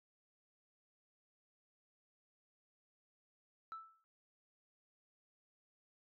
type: tone with exponential decay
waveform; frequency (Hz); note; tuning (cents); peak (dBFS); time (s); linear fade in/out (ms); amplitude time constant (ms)
sine; 1318.5; E6; 0; -40; 3.72-4.04; 0; 68
effects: tanh soft clip ceiling -41 dBFS